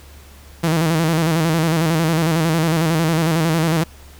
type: tone with vibrato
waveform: sawtooth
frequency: 162.2 Hz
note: E3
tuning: 28 cents flat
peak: -11 dBFS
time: 0.63-3.84 s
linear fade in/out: 10 ms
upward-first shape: square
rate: 11 Hz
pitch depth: 63 cents each way
effects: added 71 Hz sine -41 dBFS peak until 4.19 s + pink hiss -46 dBFS RMS until 4.19 s